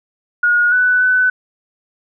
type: tone with pitch steps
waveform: sine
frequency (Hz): 1441 / 1492 / 1503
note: F#6 / F#6 / F#6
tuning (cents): -46 / +14 / +27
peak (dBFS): -10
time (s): 0.43-1.3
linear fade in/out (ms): 5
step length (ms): 290
effects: none